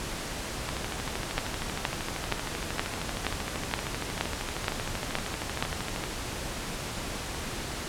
two click trains, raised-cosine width 0.3 ms, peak -16 / -9 dBFS, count 70 / 10, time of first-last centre 0.69-6.039 / 1.38-5.625 s, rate 12.9 / 2.12 Hz, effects pink hiss -35 dBFS RMS until 7.88 s + low-pass 10000 Hz 12 dB/octave

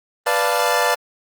25% pulse chord, B half-diminished seventh, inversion none, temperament equal with one note detuned, 493.9 / 587.3 / 695.2 / 880 Hz, B4 / D5 / F5 / A5, 0 / 0 / -8 / 0 cents, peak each -18 dBFS, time 0.26-0.95 s, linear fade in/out 10 ms, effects Opus 32 kbps

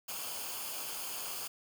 white noise with comb filter, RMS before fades -40 dBFS, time 0.08-1.48 s, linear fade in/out 10 ms, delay 0.52 ms, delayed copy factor -0.6, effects none

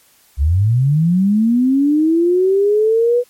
sine linear sweep, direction up, 63.7 to 493.9 Hz, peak -10 dBFS, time 0.37-3.24 s, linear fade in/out 50 ms, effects white hiss -52 dBFS RMS until 3.29 s + MP3 64 kbps

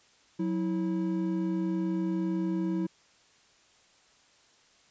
triangle tone pair together, 183.37 / 325.6 Hz, F#3 / E4, -15 / -21 cents, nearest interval minor seventh, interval 994 cents, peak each -28 dBFS, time 0.39-2.87 s, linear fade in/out 10 ms, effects white hiss -62 dBFS RMS until 4.9 s + resampled to 16000 Hz

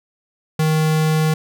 square tone, 156.5 Hz, D#3, 10 cents sharp, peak -15 dBFS, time 0.59-1.34 s, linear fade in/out 5 ms, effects none

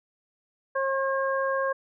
harmonic tone, 539 Hz, C#5, 49 cents flat, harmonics 1 / 2 / 3, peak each -26 / -29 / -31 dBFS, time 0.75-1.73 s, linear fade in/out 10 ms, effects none

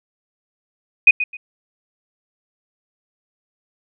sine tone with echo, 2489 Hz, D#7, in tune, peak -4 dBFS, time 1.07-1.11 s, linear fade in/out 5 ms, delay 130 ms, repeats 2, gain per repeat -13 dB, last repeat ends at 1.37 s, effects none

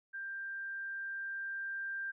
sine tone with level ramp, 1585 Hz, G6, 19 cents sharp, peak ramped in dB -39 to -36 dBFS, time 0.13-2.12 s, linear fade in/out 20 ms, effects none

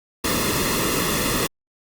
pink noise with comb filter, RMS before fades -22 dBFS, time 0.24-1.47 s, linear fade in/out 5 ms, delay 1.3 ms, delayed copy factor -0.7, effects Opus 48 kbps

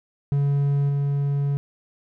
triangle tone with level steps, 141.5 Hz, C#3, 36 cents sharp, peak -16 / -18 dBFS, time 0.32-1.57 s, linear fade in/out 0 ms, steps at 0.89 s, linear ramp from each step 5 ms, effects none

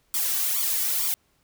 blue noise with flanger, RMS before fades -25 dBFS, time 0.14-1.14 s, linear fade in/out 0 ms, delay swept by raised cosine 0.87 to 2.67 ms, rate 2.2 Hz, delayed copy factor +1, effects pink hiss -67 dBFS RMS until 1.43 s

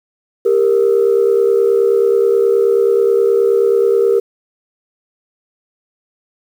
sine tone pair together, 396.8 / 466.2 Hz, G4 / A#4, +21 / 0 cents, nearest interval minor third, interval 279 cents, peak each -11 dBFS, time 0.45-4.2 s, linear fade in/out 10 ms, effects tanh soft clip ceiling -4 dBFS + 7-bit

